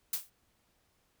blue noise with exponential decay, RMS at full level -28 dBFS, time 0.13-0.3 s, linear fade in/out 5 ms, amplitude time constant 35 ms, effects pink hiss -73 dBFS RMS until 1.2 s

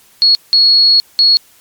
sine tone bursts at uneven times, 4338 Hz, C#8, 38 cents flat, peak -5 dBFS, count 3, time 0.22-0.35 / 0.53-1 / 1.19-1.37 s, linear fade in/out 0 ms, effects white hiss -47 dBFS RMS until 1.6 s + MP3 96 kbps

